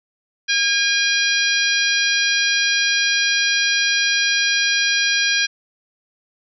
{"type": "harmonic tone", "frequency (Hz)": 812, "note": "G#5", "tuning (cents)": -39, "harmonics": [2, 3, 4, 5, 6, 7], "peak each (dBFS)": [-20, -22, -23, -24, -25, -25], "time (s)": [0.48, 5.47], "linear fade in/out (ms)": 20, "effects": []}